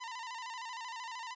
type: tone with vibrato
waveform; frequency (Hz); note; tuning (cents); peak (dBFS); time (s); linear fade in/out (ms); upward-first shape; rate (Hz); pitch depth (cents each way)
sawtooth; 958; A#5; +47; -37; 0-1.35; 20; square; 13; 82
effects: resampled to 16000 Hz